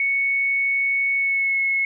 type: tone with pitch glide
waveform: sine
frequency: 2217 to 2184 Hz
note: C#7 to C#7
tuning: 0 to -26 cents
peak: -18 dBFS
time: 0-1.85 s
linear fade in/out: 2 ms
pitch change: -26 cents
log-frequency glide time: 1.15-1.59 s
effects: none